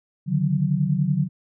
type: tone cluster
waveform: sine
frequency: 142 / 152.6 / 185.4 Hz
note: C#3 / D#3 / F#3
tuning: +42 / -33 / +4 cents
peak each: -23 dBFS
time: 0.26-1.29 s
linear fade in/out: 50 ms
effects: none